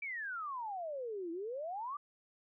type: exponential two-way sweep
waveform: sine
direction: down then up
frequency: 2349 to 324.3 to 1207 Hz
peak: -38 dBFS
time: 0.02-1.97 s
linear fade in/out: 5 ms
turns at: 1.31 s
effects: none